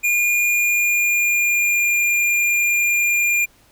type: tone with pitch glide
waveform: square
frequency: 2422 to 2405 Hz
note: D#7 to D7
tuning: -47 to +41 cents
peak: -16 dBFS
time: 0.03-3.46 s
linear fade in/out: 20 ms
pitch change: -12 cents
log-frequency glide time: 0.41-1.98 s
effects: pink hiss -54 dBFS RMS until 3.71 s